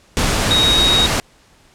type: tone in noise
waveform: sine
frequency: 3778 Hz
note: A#7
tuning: 22 cents sharp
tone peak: -12 dBFS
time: 0.51-1.06 s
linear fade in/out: 0 ms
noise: pink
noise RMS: -17 dBFS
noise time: 0.17-1.2 s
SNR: +2 dB
effects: pink hiss -51 dBFS RMS until 1.74 s + low-pass 9000 Hz 12 dB/octave